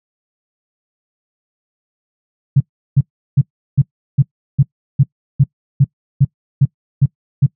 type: tone bursts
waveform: sine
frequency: 137.9 Hz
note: C#3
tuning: 9 cents flat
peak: -5 dBFS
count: 13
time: 2.56-7.465 s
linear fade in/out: 10 ms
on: 45 ms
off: 360 ms
effects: noise-tail reverb RT60 0.1 s tail -23 dB re dry